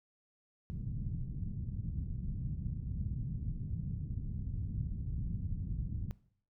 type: low-pass noise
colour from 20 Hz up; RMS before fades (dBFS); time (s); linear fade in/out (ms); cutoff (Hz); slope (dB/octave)
white; -38; 0.7-6.11; 0; 150; 24
effects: noise-tail reverb RT60 0.6 s tail -19 dB re dry